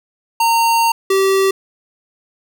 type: tone pair in turn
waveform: square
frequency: 920 / 386.8 Hz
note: A#5 / G4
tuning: -23 / -23 cents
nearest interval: octave + minor third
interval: 1500 cents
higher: first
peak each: -12 dBFS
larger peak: neither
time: 0.4-0.92 / 1.1-1.51 s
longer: first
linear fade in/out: 5 ms
effects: none